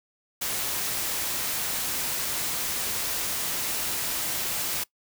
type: noise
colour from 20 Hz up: white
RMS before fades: -29 dBFS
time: 0.41-4.84 s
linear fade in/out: 10 ms
effects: noise-tail reverb RT60 0.1 s tail -21 dB re dry